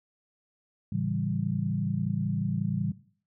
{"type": "chord", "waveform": "sine", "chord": "A dominant seventh", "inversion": "none", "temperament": "equal with one note detuned", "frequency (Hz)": [110, 139.47, 164.81, 196], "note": ["A2", "C#3", "E3", "G3"], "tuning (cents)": [0, 11, 0, 0], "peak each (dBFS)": -32, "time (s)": [0.92, 2.92], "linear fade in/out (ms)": 5, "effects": ["noise-tail reverb RT60 0.5 s tail -17 dB re dry"]}